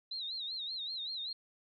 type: tone with vibrato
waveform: sine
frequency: 3934 Hz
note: B7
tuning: 7 cents flat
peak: -37 dBFS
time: 0.11-1.33 s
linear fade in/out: 5 ms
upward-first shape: sine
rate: 5.2 Hz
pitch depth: 130 cents each way
effects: none